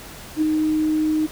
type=tone with ADSR envelope; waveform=sine; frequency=310 Hz; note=D#4; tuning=6 cents flat; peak=-14 dBFS; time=0.36-1.27 s; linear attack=58 ms; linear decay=10 ms; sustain=-3 dB; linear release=17 ms; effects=pink hiss -39 dBFS RMS until 1.31 s